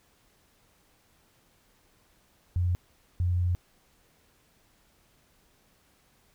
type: tone bursts at uneven times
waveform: sine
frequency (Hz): 88.8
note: F2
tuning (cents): +29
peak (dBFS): -23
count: 2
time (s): 2.56-2.75 / 3.2-3.55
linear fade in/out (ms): 0
effects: pink hiss -65 dBFS RMS until 6.34 s